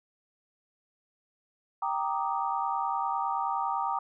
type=chord; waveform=sine; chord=Eb major seventh; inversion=first; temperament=equal; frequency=784 / 932.3 / 1174.7 / 1244.5 Hz; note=G5 / Bb5 / D6 / Eb6; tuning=0 / 0 / 0 / 0 cents; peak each=-32 / -31 / -34 / -36 dBFS; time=1.82-3.99 s; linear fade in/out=5 ms; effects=none